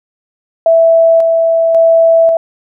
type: tone with tremolo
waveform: sine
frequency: 659.3 Hz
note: E5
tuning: in tune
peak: -4 dBFS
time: 0.66-2.37 s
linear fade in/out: 2 ms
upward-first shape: square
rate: 0.92 Hz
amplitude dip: 30%
effects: none